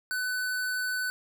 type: tone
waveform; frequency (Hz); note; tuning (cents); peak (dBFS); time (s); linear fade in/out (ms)
square; 1502; F#6; +26; -29; 0.11-1.1; 0
effects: none